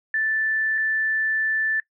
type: tone pair in turn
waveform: sine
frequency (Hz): 1760 / 1760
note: A6 / A6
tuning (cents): 0 / 0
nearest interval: unison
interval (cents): 0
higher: neither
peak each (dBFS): -20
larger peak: neither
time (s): 0.14-0.78 / 0.78-1.8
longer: second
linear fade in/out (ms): 2
effects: noise-tail reverb RT60 0.1 s tail -21 dB re dry